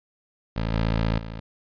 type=tone with level steps; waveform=15% pulse; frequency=55.4 Hz; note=A1; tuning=13 cents sharp; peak=-18 / -15 / -27 dBFS; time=0.56-1.4 s; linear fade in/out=5 ms; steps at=0.73 / 1.18 s; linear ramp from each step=2 ms; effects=resampled to 11025 Hz